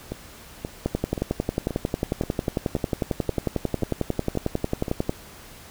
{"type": "two click trains", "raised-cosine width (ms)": 2, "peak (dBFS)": [-15, -9], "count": [10, 48], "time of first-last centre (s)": [[0.12, 4.882], [0.86, 5.094]], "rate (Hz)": [1.89, 11.1], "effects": ["pink hiss -45 dBFS RMS until 5.7 s"]}